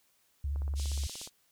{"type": "tone with vibrato", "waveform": "sine", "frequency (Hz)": 70.6, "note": "C#2", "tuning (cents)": 32, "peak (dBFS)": -30, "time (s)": [0.44, 1.07], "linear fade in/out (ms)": 5, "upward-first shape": "square", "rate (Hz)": 15, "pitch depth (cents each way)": 55}
{"type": "click train", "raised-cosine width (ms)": 1, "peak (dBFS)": -35, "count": 13, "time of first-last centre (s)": [0.56, 1.274], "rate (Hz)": 16.8}
{"type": "band-pass noise", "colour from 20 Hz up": "pink", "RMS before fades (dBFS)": -44, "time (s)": [0.75, 1.3], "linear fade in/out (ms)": 50, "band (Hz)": [3300, 10000], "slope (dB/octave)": 24}
{"effects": ["white hiss -70 dBFS RMS until 1.51 s"]}